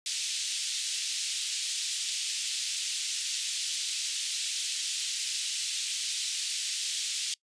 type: band-pass noise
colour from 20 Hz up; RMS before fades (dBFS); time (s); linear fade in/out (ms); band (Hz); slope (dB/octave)
pink; -33; 0.06-7.34; 2; 3000 to 9100; 24
effects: noise-tail reverb RT60 0.1 s tail -24 dB re dry + resampled to 22050 Hz